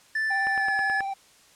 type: tone with pitch glide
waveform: triangle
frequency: 1760 to 1712.9 Hz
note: A6 to A6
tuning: 0 to -47 cents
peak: -22 dBFS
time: 0.15-1.01 s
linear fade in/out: 5 ms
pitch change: -47 cents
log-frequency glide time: 0.5-0.74 s
type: tone with vibrato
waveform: triangle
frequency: 784 Hz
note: G5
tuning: in tune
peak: -26 dBFS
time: 0.3-1.14 s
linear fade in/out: 10 ms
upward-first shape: sine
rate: 18 Hz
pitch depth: 21 cents each way
type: click train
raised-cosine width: 0.5 ms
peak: -21 dBFS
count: 6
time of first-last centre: 0.47-1.006 s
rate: 9.33 Hz
effects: white hiss -56 dBFS RMS until 1.55 s + low-pass 9000 Hz 12 dB/octave